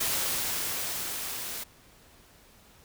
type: noise with level ramp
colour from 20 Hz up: white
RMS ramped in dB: -28 to -37 dBFS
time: 0-1.64 s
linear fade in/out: 10 ms
effects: pink hiss -57 dBFS RMS until 2.84 s